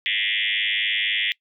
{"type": "tone with frequency modulation", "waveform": "sine", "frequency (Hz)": 2669, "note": "E7", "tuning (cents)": 21, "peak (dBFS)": -20, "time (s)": [0.06, 1.32], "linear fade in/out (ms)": 0, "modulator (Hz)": 104, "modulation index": 7.5, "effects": ["noise-tail reverb RT60 0.1 s tail -23 dB re dry"]}